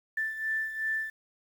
sine beating tone pair, 1765 / 1767.7 Hz, A6 / A6, +5 / +8 cents, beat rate 2.7 Hz, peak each -30 / -36 dBFS, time 0.17-1.1 s, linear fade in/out 5 ms, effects 9-bit

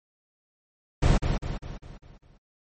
brown noise with echo, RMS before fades -19 dBFS, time 1.02-1.18 s, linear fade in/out 10 ms, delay 200 ms, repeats 6, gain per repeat -6 dB, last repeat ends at 2.38 s, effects MP3 32 kbps

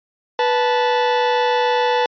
40% pulse tone pair together, 491.1 / 875 Hz, B4 / A5, -10 / -10 cents, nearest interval minor seventh, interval 1000 cents, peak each -17 dBFS, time 0.39-2.06 s, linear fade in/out 2 ms, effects resampled to 11025 Hz

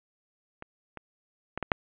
clicks, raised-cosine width 0.5 ms, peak -24 / -24 / -17 / -15 / -6 dBFS, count 5, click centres 0.624 / 0.973 / 1.576 / 1.627 / 1.718 s, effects resampled to 8000 Hz + 8-bit

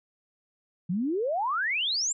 sine exponential sweep, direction up, 164.81 to 7700 Hz, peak -25 dBFS, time 0.89-2.13 s, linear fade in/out 10 ms, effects none

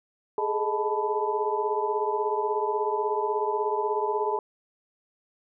sine tone cluster, 414.1 / 430.5 / 625 / 875 / 992 Hz, G#4 / A4 / D#5 / A5 / B5, -5 / -38 / +8 / -10 / +7 cents, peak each -29 / -30 / -37 / -29 / -31 dBFS, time 0.38-4.39 s, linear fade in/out 2 ms, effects none

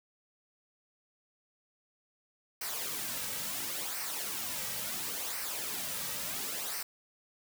white noise with flanger, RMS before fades -37 dBFS, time 2.61-6.83 s, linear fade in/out 5 ms, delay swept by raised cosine 0.28 to 2.88 ms, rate 0.72 Hz, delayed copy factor -0.6, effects none

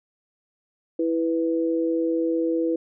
sine tone pair together, 329.2 / 493.9 Hz, E4 / B4, -2 / 0 cents, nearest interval perfect fifth, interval 702 cents, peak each -22 / -25 dBFS, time 0.99-2.76 s, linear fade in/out 5 ms, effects none

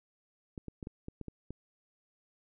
clicks, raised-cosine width 3 ms, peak -28 dBFS, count 8, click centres 0.578 / 0.683 / 0.828 / 0.871 / 1.084 / 1.213 / 1.283 / 1.506 s, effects none

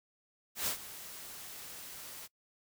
white noise with ADSR envelope, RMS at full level -32 dBFS, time 0.55-2.28 s, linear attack 120 ms, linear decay 99 ms, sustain -15 dB, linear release 29 ms, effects noise-tail reverb RT60 0.1 s tail -23 dB re dry

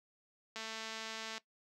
click train, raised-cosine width 0.2 ms, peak -26 dBFS, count 183, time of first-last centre 0.56-1.38 s, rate 222 Hz, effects noise-tail reverb RT60 0.1 s tail -18 dB re dry + high-pass 200 Hz 12 dB/octave

